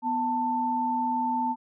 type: tone pair together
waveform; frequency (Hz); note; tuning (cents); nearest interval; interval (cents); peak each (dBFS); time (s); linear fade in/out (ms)
sine; 247.7 / 888.6; B3 / A5; +5 / +17; octave + minor seventh; 2212; -30 / -25; 0.02-1.56; 50
effects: none